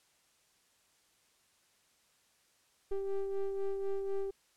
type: ring-modulated tone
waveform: triangle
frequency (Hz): 197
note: G3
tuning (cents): +9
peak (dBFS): -26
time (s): 2.91-4.31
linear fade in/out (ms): 10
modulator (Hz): 195
effects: white hiss -70 dBFS RMS until 4.56 s + low-pass 10000 Hz 12 dB/octave